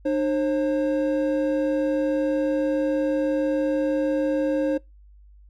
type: tone pair together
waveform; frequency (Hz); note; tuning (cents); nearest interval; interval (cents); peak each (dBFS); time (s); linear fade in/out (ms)
triangle; 302.3 / 536; D#4 / C5; -50 / +42; minor seventh; 992; -21; 0.05-4.78; 10
effects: noise-tail reverb RT60 0.2 s tail -25 dB re dry + added 50 Hz sine -47 dBFS peak until 5.49 s